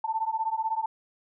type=beating tone pair; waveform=sine; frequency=881 / 897 Hz; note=A5 / A5; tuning=+2 / +33 cents; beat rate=16 Hz; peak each=-29 dBFS; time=0.04-0.86 s; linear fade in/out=5 ms; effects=none